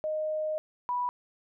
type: tone pair in turn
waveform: sine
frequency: 619 / 982.6 Hz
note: D#5 / B5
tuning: -9 / -9 cents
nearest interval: minor sixth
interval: 800 cents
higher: second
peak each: -28 / -27 dBFS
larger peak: second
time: 0.04-0.58 / 0.89-1.09 s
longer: first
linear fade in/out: 0 ms
effects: none